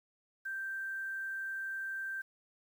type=tone with quantisation; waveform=sine; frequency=1568 Hz; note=G6; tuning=in tune; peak=-36 dBFS; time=0.45-2.22 s; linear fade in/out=10 ms; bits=10; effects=none